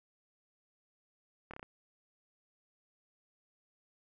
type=slowing click train; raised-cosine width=0.5 ms; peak=-30 dBFS; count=5; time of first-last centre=1.51-1.629 s; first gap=26 ms; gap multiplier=1.09; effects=none